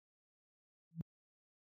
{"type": "tone with exponential growth", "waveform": "sine", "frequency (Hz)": 164.81, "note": "E3", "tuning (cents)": 0, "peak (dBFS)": -32, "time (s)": [0.91, 1.01], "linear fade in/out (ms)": 0, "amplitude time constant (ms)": 20, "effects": ["high-pass 100 Hz 12 dB/octave"]}